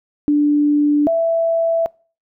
sine tone pair in turn, 293.7 / 662.6 Hz, D4 / E5, 0 / +9 cents, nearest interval octave + major second, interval 1409 cents, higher second, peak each -11 / -13 dBFS, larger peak first, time 0.28-1.07 / 1.07-1.86 s, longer neither, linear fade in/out 0 ms, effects noise-tail reverb RT60 0.4 s tail -25 dB re dry

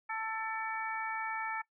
harmonic tone with a mistuned harmonic, 442.5 Hz, A4, 10 cents sharp, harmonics 2 / 3 / 4 / 5, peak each -38 / -40 / -41 / -42 dBFS, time 0.09-1.62 s, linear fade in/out 10 ms, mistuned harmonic 5, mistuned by +42 cents, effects noise-tail reverb RT60 0.1 s tail -18 dB re dry

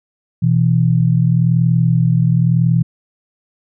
sine tone pair together, 123.87 / 164.81 Hz, B2 / E3, +6 / 0 cents, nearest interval perfect fourth, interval 494 cents, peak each -13 dBFS, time 0.42-2.83 s, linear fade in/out 10 ms, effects none

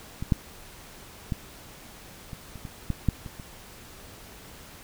clicks, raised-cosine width 5 ms, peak -19 / -8 / -15 / -25 / -29 / -24 / -14 / -9 / -25 / -27 dBFS, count 10, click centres 0.225 / 0.322 / 1.322 / 2.332 / 2.557 / 2.652 / 2.903 / 3.087 / 3.262 / 3.398 s, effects pink hiss -47 dBFS RMS until 4.83 s

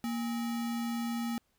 sine tone with sample-and-hold, 233.8 Hz, A#3, 5 cents sharp, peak -31 dBFS, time 0.04-1.38 s, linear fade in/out 0 ms, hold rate 1050 Hz, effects pink hiss -74 dBFS RMS until 1.58 s

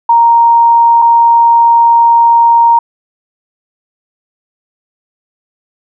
sine tone pair in turn, 932.3 / 932.3 Hz, A#5 / A#5, 0 / 0 cents, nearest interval unison, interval 0 cents, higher neither, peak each -3 dBFS, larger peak neither, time 0.09-1.02 / 1.02-2.79 s, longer second, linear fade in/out 5 ms, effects none

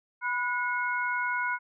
sine tone cluster, 987 / 1457 / 2172 Hz, B5 / F#6 / C#7, -1 / -27 / -36 cents, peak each -31 / -29 / -35 dBFS, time 0.21-1.59 s, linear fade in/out 50 ms, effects none

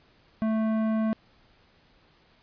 triangle tone with tanh clipping, 220 Hz, A3, in tune, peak -25 dBFS, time 0.42-1.13 s, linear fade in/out 0 ms, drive 18 dB, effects pink hiss -61 dBFS RMS until 2.42 s + resampled to 11025 Hz

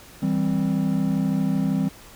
triangle chord, C major, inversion first, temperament just, 163.52 / 196.22 / 261.6 Hz, E3 / G3 / C4, -14 / +2 / 0 cents, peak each -23 / -21 / -23 dBFS, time 0.22-1.89 s, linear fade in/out 10 ms, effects pink hiss -46 dBFS RMS until 2.15 s

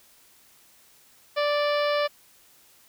harmonic tone, 586 Hz, D5, 4 cents flat, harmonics 1 / 2 / 3 / 4 / 5 / 6 / 7 / 8 / 9, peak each -23 / -29 / -33 / -35 / -37 / -39 / -40 / -41 / -42 dBFS, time 1.36-2.08 s, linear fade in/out 20 ms, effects white hiss -57 dBFS RMS until 2.88 s

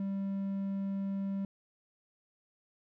triangle tone, 196 Hz, G3, in tune, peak -30 dBFS, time 0-1.45 s, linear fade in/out 2 ms, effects none

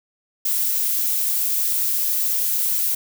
violet noise, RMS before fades -21 dBFS, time 0.45-2.95 s, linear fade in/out 5 ms, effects none

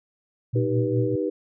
sine tone with tremolo, 119.4 Hz, A#2, 42 cents sharp, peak -19 dBFS, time 0.53-1.16 s, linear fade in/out 10 ms, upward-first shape triangle, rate 4.9 Hz, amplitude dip 85%
sine chord, Eb augmented, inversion none, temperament just, 311.1 / 388.9 / 486.1 Hz, Eb4 / G4 / B4, 0 / -14 / -28 cents, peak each -27 dBFS, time 0.55-1.3 s, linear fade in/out 10 ms
effects none

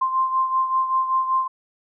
sine beating tone pair, 1046.5 / 1051.7 Hz, C6 / C6, 0 / +9 cents, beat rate 5.2 Hz, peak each -19 / -26 dBFS, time 0.01-1.48 s, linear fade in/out 10 ms, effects none

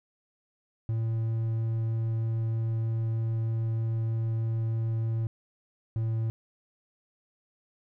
triangle tone pair in turn, 112.9 / 112.26 Hz, A2 / A2, +45 / +35 cents, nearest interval unison, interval 10 cents, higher first, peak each -24 dBFS, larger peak neither, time 0.89-5.27 / 5.96-6.3 s, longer first, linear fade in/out 0 ms, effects none

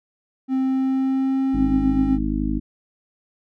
triangle tone with pitch glide, 262.9 to 267 Hz, C4 to C4, +8 to +35 cents, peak -16 dBFS, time 0.48-2.19 s, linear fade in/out 50 ms, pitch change +27 cents, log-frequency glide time 0.59-1.41 s
harmonic tone, 51.8 Hz, G#1, 4 cents flat, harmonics 1 / 2 / 3 / 4 / 5 / 6, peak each -25 / -35 / -32 / -28 / -25 / -27 dBFS, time 1.53-2.6 s, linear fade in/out 20 ms
effects none

